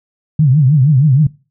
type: tone with vibrato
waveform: sine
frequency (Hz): 140.9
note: C#3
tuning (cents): +29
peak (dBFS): -6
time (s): 0.39-1.27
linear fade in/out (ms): 5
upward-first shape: triangle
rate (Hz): 6.4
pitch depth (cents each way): 240
effects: noise-tail reverb RT60 0.3 s tail -20 dB re dry